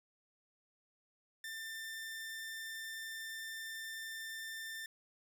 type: tone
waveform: sawtooth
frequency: 1789 Hz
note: A6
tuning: 28 cents sharp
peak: -39 dBFS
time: 1.44-4.86 s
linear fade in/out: 2 ms
effects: none